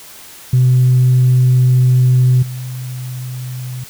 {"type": "tone with level steps", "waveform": "sine", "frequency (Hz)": 126.8, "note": "B2", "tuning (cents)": 46, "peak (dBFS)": [-6, -22], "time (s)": [0.53, 3.84], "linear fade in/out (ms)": 5, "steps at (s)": 2.42, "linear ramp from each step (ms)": 10, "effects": ["tanh soft clip ceiling -4 dBFS", "white hiss -37 dBFS RMS until 3.89 s"]}